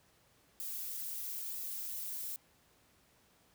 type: noise with flanger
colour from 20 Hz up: violet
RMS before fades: -41 dBFS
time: 0.6-2.36 s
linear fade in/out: 0 ms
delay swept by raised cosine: 1.5 to 4.8 ms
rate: 1 Hz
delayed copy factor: +0.75
effects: pink hiss -68 dBFS RMS until 3.54 s + high-pass 60 Hz 12 dB/octave